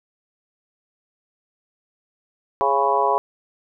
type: harmonic tone with a mistuned harmonic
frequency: 138 Hz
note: C#3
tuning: 7 cents flat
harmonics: 3 / 4 / 5 / 6 / 7 / 8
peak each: -24 / -25 / -24 / -24 / -20 / -26 dBFS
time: 2.61-3.18 s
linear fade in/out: 0 ms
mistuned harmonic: 7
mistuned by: +39 cents
effects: none